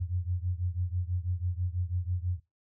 sine beating tone pair, 87.31 / 93.41 Hz, F2 / F#2, 0 / +17 cents, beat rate 6.1 Hz, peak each -31 / -33 dBFS, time 0-2.4 s, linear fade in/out 20 ms, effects noise-tail reverb RT60 0.2 s tail -18 dB re dry

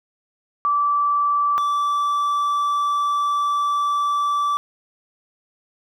sine / triangle tone pair in turn, 1161 / 1161 Hz, D6 / D6, -20 / -20 cents, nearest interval unison, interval 0 cents, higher neither, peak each -16 dBFS, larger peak neither, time 0.65-1.58 / 1.58-4.57 s, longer second, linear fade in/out 0 ms, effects none

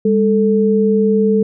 sine tone pair together, 202.4 / 440 Hz, G#3 / A4, -44 / 0 cents, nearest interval octave + minor second, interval 1344 cents, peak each -13 dBFS, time 0.05-1.43 s, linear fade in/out 5 ms, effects none

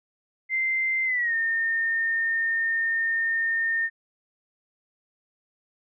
sine tone with pitch glide, 2082 to 1823 Hz, C7 to A#6, -9 to -39 cents, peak -22 dBFS, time 0.49-3.9 s, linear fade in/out 50 ms, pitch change -230 cents, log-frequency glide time 1.05-1.34 s, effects none

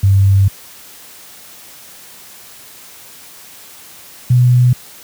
sine tone pair in turn, 97.7 / 124.02 Hz, G2 / B2, -5 / +8 cents, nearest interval major third, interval 413 cents, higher second, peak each -6 dBFS, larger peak neither, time 0.03-0.48 / 4.3-4.73 s, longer first, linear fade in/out 5 ms, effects white hiss -38 dBFS RMS until 5.03 s + high-pass 60 Hz 12 dB/octave

